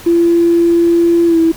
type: tone with pitch glide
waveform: triangle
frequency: 339.9 to 327.8 Hz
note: F4 to E4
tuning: -47 to -10 cents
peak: -3 dBFS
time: 0.06-1.52 s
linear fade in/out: 10 ms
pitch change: -63 cents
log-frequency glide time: 1.26-1.38 s
effects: tanh soft clip ceiling -5 dBFS + pink hiss -34 dBFS RMS until 1.56 s